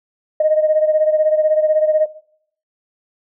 sine beating tone pair, 616 / 632 Hz, D#5 / D#5, -17 / +27 cents, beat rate 16 Hz, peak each -12 / -18 dBFS, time 0.4-2.06 s, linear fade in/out 5 ms, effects noise-tail reverb RT60 0.6 s tail -18 dB re dry + tanh soft clip ceiling -4 dBFS

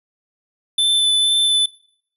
square tone with vibrato, 3520 Hz, A7, in tune, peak -14 dBFS, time 0.78-1.66 s, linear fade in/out 5 ms, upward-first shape sine, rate 2.1 Hz, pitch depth 10 cents each way, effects noise-tail reverb RT60 0.6 s tail -22 dB re dry + resampled to 32000 Hz

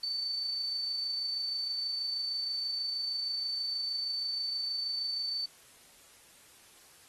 sine tone with amplitude modulation, 4533 Hz, C#8, 38 cents sharp, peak -30 dBFS, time 0.03-5.46 s, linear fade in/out 5 ms, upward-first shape sine, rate 26.3 Hz, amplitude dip 30%, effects white hiss -58 dBFS RMS until 7.08 s + AAC 32 kbps

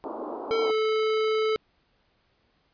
pink band-pass noise, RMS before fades -35 dBFS, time 0.04-0.71 s, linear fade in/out 0 ms, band 260 to 1100 Hz, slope 48 dB/octave
square tone with pitch glide, 448.7 to 435.9 Hz, A4 to A4, +34 to -16 cents, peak -23 dBFS, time 0.51-1.56 s, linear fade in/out 0 ms, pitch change -50 cents, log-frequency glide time 0.62-0.69 s
effects pink hiss -68 dBFS RMS until 2.73 s + resampled to 11025 Hz

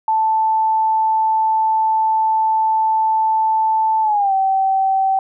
sine tone with pitch glide, 880 to 770.5 Hz, A5 to G5, 0 to -30 cents, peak -13 dBFS, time 0.08-5.19 s, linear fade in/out 2 ms, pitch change -230 cents, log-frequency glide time 4.02-4.33 s, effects none

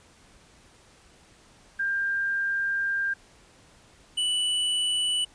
sine / square tone pair in turn, 1595 / 2966 Hz, G6 / F#7, +30 / +4 cents, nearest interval major seventh, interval 1074 cents, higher second, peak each -24 dBFS, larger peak neither, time 1.79-3.14 / 4.17-5.25 s, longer first, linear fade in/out 10 ms, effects pink hiss -56 dBFS RMS until 5.34 s + resampled to 22050 Hz

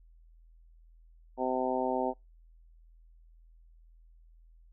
harmonic tone, 128.5 Hz, C3, 31 cents flat, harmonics 2 / 3 / 4 / 5 / 6 / 7, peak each -35 / -35 / -35 / -35 / -35 / -35 dBFS, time 1.37-2.14 s, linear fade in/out 50 ms, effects noise-tail reverb RT60 0.2 s tail -24 dB re dry + added 41 Hz sine -55 dBFS peak until 4.72 s

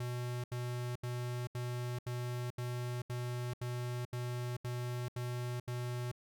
square tone bursts, 122.7 Hz, B2, 11 cents flat, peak -37 dBFS, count 12, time 0-6.116 s, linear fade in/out 5 ms, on 440 ms, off 76 ms, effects none

